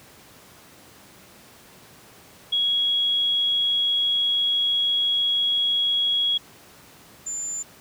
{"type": "tone pair in turn", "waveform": "sine", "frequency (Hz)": [3322, 7131], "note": ["G#7", "A8"], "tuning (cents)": [0, 22], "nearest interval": "octave + minor second", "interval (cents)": 1322, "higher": "second", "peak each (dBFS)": [-19, -27], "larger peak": "first", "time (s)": [[2.52, 6.38], [7.26, 7.63]], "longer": "first", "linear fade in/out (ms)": 10, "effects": ["pink hiss -49 dBFS RMS until 7.8 s", "high-pass 100 Hz 12 dB/octave"]}